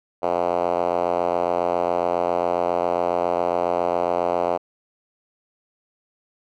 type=tone with band-pass filter; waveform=5% pulse; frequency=87.31 Hz; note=F2; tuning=in tune; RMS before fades=-22 dBFS; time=0.22-4.58 s; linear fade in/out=20 ms; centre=630 Hz; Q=2; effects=none